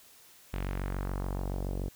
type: tone with low-pass filter sweep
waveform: sawtooth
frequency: 47 Hz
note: F#1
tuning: 28 cents sharp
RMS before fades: -34 dBFS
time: 0.53-1.89 s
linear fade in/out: 10 ms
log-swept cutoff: 2900 to 460 Hz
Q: 1.4
effects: white hiss -57 dBFS RMS until 1.95 s